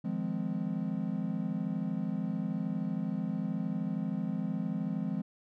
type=chord; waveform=triangle; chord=F minor seventh; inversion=third; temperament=equal with one note detuned; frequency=155.56 / 174.61 / 207.7 / 256.8 Hz; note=Eb3 / F3 / Ab3 / C4; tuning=0 / 0 / 0 / -32 cents; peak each=-39 / -33 / -33 / -36 dBFS; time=0.04-5.22 s; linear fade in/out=10 ms; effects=none